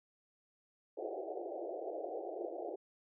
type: band-pass noise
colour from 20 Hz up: pink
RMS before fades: -42 dBFS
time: 0.97-2.76 s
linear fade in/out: 10 ms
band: 330 to 760 Hz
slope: 96 dB/octave
effects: none